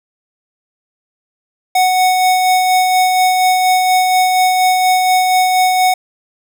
square tone with tremolo, 740 Hz, F#5, in tune, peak -9 dBFS, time 1.75-5.94 s, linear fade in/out 5 ms, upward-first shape sine, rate 4.2 Hz, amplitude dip 30%, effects none

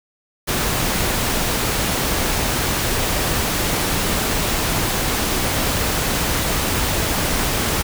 pink noise, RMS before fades -20 dBFS, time 0.47-7.83 s, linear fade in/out 20 ms, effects none

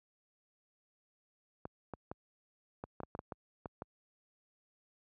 clicks, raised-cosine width 1 ms, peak -27 dBFS, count 11, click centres 1.654 / 1.937 / 2.115 / 2.839 / 3.003 / 3.034 / 3.151 / 3.191 / 3.322 / 3.658 / 3.821 s, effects high-pass 60 Hz 12 dB/octave

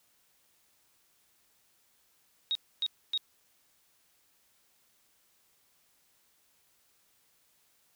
sine tone bursts, 3766 Hz, A#7, 17 cents sharp, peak -27 dBFS, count 3, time 2.51-3.176 s, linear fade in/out 0 ms, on 42 ms, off 270 ms, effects white hiss -69 dBFS RMS until 7.95 s

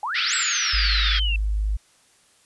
sine exponential two-way sweep, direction up then down, 788 to 7902 to 2640 Hz, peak -24 dBFS, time 0.03-1.36 s, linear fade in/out 2 ms, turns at 0.34 s
pink band-pass noise, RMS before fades -25 dBFS, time 0.14-1.2 s, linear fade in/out 20 ms, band 1300 to 5200 Hz, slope 96 dB/octave
sine tone, 51.91 Hz, G#1, in tune, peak -20 dBFS, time 0.73-1.77 s, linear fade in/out 10 ms
effects white hiss -58 dBFS RMS until 2.45 s + resampled to 24000 Hz

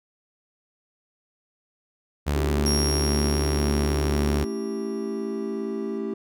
sawtooth tone, 72.7 Hz, D2, 17 cents flat, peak -18 dBFS, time 2.26-4.45 s, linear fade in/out 20 ms
triangle chord, A dominant seventh, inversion none, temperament equal, 220 / 277.2 / 329.6 / 392 Hz, A3 / C#4 / E4 / G4, 0 / 0 / 0 / 0 cents, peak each -29 / -34 / -33 / -28 dBFS, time 2.35-6.14 s, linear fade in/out 5 ms
35% pulse tone with exponential decay, 5588 Hz, F8, in tune, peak -21 dBFS, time 2.66-5.98 s, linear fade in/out 1 ms, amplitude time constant 720 ms
effects none

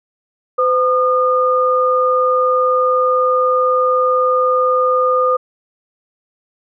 sine tone pair together, 509.3 / 1218 Hz, C5 / D#6, -47 / -37 cents, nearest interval octave + minor third, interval 1510 cents, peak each -14 dBFS, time 0.58-5.37 s, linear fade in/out 10 ms, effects none

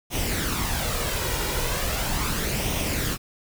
pink noise with flanger, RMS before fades -26 dBFS, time 0.1-3.18 s, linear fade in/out 50 ms, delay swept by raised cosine 0.33 to 2.13 ms, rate 0.38 Hz, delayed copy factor +0.5, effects none

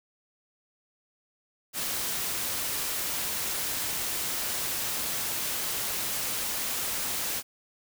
white noise, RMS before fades -31 dBFS, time 1.73-7.43 s, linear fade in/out 50 ms, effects none

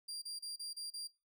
30% pulse tone bursts, 4764 Hz, D8, 24 cents sharp, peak -39 dBFS, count 6, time 0.08-1.075 s, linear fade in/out 10 ms, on 140 ms, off 31 ms, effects noise-tail reverb RT60 0.3 s tail -22 dB re dry

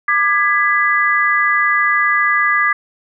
sine chord, G# diminished, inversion second, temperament just, 1196.1 / 1661.2 / 1993.5 Hz, D6 / G#6 / B6, +31 / 0 / +16 cents, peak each -16 dBFS, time 0.08-2.73 s, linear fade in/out 5 ms, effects none

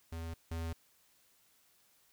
square tone pair in turn, 82.41 / 82.41 Hz, E2 / E2, 0 / 0 cents, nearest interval unison, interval 0 cents, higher neither, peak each -40 / -37 dBFS, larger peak second, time 0.12-0.34 / 0.51-0.73 s, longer neither, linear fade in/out 5 ms, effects white hiss -69 dBFS RMS until 2.12 s

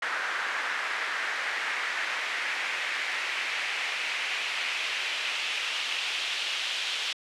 pink noise with band-pass filter sweep, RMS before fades -31 dBFS, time 0.02-7.13 s, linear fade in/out 5 ms, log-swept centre 1600 to 3200 Hz, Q 2.2, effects high-pass 400 Hz 12 dB/octave + low-pass 9000 Hz 12 dB/octave

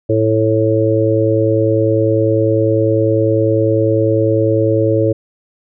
harmonic tone, 110 Hz, A2, in tune, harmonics 1 / 3 / 4 / 5, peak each -16 / -16 / -16 / -16 dBFS, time 0.09-5.13 s, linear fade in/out 10 ms, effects none

